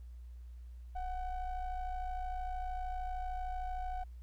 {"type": "ring-modulated tone", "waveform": "triangle", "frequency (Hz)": 381.6, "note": "G4", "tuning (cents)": -47, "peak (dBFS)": -31, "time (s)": [0.95, 4.04], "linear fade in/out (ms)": 10, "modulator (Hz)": 355, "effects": ["added 60 Hz sine -46 dBFS peak until 4.22 s", "pink hiss -75 dBFS RMS until 4.22 s"]}